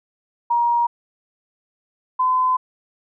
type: tone pair in turn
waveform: sine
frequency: 947 / 1019.3 Hz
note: A#5 / C6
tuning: +27 / -46 cents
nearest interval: minor second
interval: 127 cents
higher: second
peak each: -15 dBFS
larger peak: neither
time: 0.5-0.87 / 2.19-2.57 s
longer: second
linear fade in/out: 10 ms
effects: none